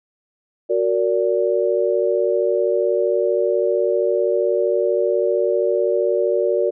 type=chord; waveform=sine; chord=Gb augmented; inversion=none; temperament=just; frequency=370 / 462.5 / 578.1 Hz; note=Gb4 / Bb4 / D5; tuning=0 / -14 / -27 cents; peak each=-20 dBFS; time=0.69-6.71 s; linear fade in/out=20 ms; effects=none